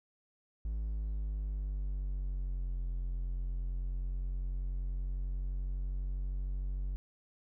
triangle linear two-way sweep, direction down then up, 54.1 to 43.97 to 46.97 Hz, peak -31 dBFS, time 0.65-6.96 s, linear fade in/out 0 ms, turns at 2.82 s, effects none

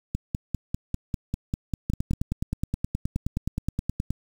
two click trains, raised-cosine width 5 ms, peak -13 / -14 dBFS, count 22 / 11, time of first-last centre 1.9-4.106 / 0.15-2.134 s, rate 9.52 / 5.04 Hz, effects 7-bit

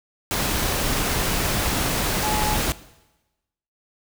sine tone in noise, 850 Hz, G#5, 40 cents sharp, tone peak -25 dBFS, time 2.23-2.56 s, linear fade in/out 0 ms, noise pink, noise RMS -23 dBFS, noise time 0.31-2.72 s, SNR -5 dB, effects noise-tail reverb RT60 1.0 s tail -18 dB re dry

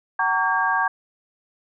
sine tone cluster, 757 / 917 / 1135 / 1612 Hz, F#5 / A#5 / C#6 / G6, +39 / -29 / +41 / +48 cents, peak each -26 / -24 / -24 / -22 dBFS, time 0.19-0.88 s, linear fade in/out 5 ms, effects none

